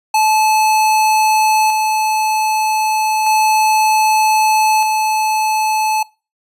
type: tone with tremolo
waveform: square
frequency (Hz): 866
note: A5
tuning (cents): -28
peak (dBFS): -11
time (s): 0.14-6.03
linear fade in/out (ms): 5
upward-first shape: square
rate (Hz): 0.32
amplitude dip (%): 30
effects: noise-tail reverb RT60 0.3 s tail -22 dB re dry + resampled to 32000 Hz